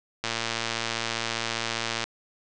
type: click train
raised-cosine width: 0.2 ms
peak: -10 dBFS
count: 208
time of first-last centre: 0.24-2.04 s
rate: 115 Hz
effects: resampled to 22050 Hz